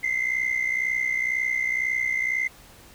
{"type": "tone pair together", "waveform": "sine", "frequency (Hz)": [2043, 2105], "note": ["C7", "C7"], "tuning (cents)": [-42, 10], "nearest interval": "minor second", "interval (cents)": 52, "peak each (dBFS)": -24, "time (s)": [0.03, 2.48], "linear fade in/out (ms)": 10, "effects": ["tanh soft clip ceiling -18 dBFS", "pink hiss -50 dBFS RMS until 2.94 s"]}